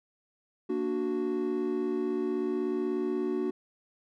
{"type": "chord", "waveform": "triangle", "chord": "Bb augmented", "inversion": "none", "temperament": "equal", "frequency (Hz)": [233.1, 293.7, 370], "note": ["Bb3", "D4", "F#4"], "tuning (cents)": [0, 0, 0], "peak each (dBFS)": [-33, -31, -28], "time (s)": [0.69, 3.51], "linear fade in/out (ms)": 10, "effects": []}